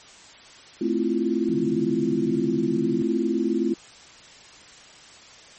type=chord; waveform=sine; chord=F major seventh; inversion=first; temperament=equal; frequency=220 / 261.6 / 329.6 / 349.2 Hz; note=A3 / C4 / E4 / F4; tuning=0 / 0 / 0 / 0 cents; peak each=-26 dBFS; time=0.81-3.74 s; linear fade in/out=5 ms
type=tone with vibrato; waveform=sine; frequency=159.3 Hz; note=D#3; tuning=41 cents sharp; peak=-30 dBFS; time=1.49-3.02 s; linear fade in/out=0 ms; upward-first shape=square; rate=11 Hz; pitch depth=170 cents each way
effects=white hiss -47 dBFS RMS until 5.58 s + MP3 32 kbps